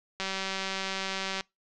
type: click train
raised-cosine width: 0.2 ms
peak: -15 dBFS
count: 233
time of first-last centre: 0.2-1.408 s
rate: 192 Hz
effects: noise-tail reverb RT60 0.2 s tail -25 dB re dry + low-pass 7000 Hz 12 dB/octave